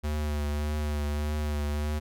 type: tone with vibrato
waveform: square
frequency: 74.4 Hz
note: D2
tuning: 23 cents sharp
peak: -28 dBFS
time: 0.03-2 s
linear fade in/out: 20 ms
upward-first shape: triangle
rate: 1.7 Hz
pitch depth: 31 cents each way
effects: none